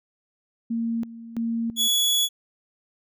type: tone with tremolo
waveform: sine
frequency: 230 Hz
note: A#3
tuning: 23 cents flat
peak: -23 dBFS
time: 0.7-1.88 s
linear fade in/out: 10 ms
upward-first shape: square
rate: 1.5 Hz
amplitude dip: 80%
type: tone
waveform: sawtooth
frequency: 3387 Hz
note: G#7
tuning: 33 cents sharp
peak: -16 dBFS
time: 1.76-2.29 s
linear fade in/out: 50 ms
effects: none